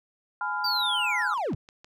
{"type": "chord", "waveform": "sine", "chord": "F diminished", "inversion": "first", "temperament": "just", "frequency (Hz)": [838.1, 1005.8, 1396.9], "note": ["Ab5", "Cb6", "F6"], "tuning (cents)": [16, 31, 0], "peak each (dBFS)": [-32, -32, -30], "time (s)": [0.41, 1.34], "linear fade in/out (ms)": 2}
{"type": "linear sweep", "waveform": "triangle", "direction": "down", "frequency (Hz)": [4757, 87.31], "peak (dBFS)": -24, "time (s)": [0.64, 1.55], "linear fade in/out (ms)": 5}
{"type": "click train", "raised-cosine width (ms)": 0.2, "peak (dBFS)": -31, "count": 5, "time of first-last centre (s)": [1.22, 1.845], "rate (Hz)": 6.4}
{"effects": []}